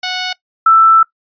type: tone pair in turn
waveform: 5% pulse / sine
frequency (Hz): 736 / 1325.9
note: F#5 / E6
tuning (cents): -9 / +10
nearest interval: minor seventh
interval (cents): 1019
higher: second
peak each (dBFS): -4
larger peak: neither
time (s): 0.03-0.33 / 0.66-1.03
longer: second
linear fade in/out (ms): 5
effects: noise-tail reverb RT60 0.1 s tail -20 dB re dry + resampled to 11025 Hz